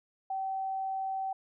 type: tone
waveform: sine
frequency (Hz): 769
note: G5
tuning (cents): -33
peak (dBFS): -31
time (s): 0.3-1.33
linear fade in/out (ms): 5
effects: none